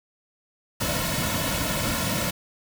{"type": "noise with comb filter", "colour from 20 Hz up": "pink", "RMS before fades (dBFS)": -26, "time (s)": [0.8, 2.31], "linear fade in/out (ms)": 10, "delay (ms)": 2.5, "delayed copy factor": -0.8, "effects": []}